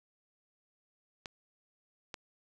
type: clicks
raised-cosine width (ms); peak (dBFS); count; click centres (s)
0.2; -23; 2; 1.258 / 2.142
effects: 9-bit